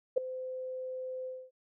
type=tone with ADSR envelope; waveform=sine; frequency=514 Hz; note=C5; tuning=31 cents flat; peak=-20 dBFS; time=0.16-1.51 s; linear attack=16 ms; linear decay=6 ms; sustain=-16 dB; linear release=250 ms; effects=none